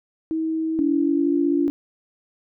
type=tone with pitch glide; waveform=sine; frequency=320.3 to 341.3 Hz; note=E4 to F4; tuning=-50 to -40 cents; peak=-21 dBFS; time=0.31-1.68 s; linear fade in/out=0 ms; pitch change=+110 cents; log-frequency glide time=0.7-1.31 s
type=tone; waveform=sine; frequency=285.5 Hz; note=D4; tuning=49 cents flat; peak=-19 dBFS; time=0.79-1.7 s; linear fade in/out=0 ms
effects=none